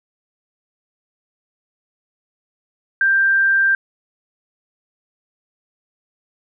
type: tone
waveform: sine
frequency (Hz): 1580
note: G6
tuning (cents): +13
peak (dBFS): -12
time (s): 3.01-3.75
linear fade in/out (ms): 2
effects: none